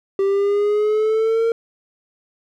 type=exponential sweep; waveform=triangle; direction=up; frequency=389.6 to 460.8 Hz; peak=-13 dBFS; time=0.19-1.52 s; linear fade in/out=2 ms; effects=none